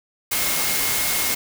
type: tone in noise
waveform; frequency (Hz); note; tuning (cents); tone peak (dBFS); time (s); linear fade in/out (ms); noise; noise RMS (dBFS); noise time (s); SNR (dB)
sine; 2149; C7; +46; -31; 0.31-1.35; 10; white; -22; 0.31-1.35; -12
effects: none